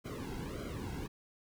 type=noise with flanger; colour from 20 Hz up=brown; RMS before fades=-41 dBFS; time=0.04-1.08 s; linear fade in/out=20 ms; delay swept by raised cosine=1.1 to 1.7 ms; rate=1.7 Hz; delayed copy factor=-0.95; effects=none